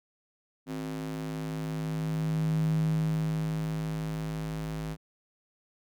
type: tone with high-pass filter sweep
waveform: square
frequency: 53 Hz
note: G#1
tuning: 36 cents sharp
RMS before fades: -31 dBFS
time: 0.66-4.97 s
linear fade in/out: 50 ms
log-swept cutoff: 220 to 110 Hz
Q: 6.3
effects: none